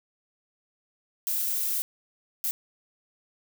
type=noise bursts at uneven times; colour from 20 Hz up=violet; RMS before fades=-28 dBFS; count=2; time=1.27-1.82 / 2.44-2.51 s; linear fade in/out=0 ms; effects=none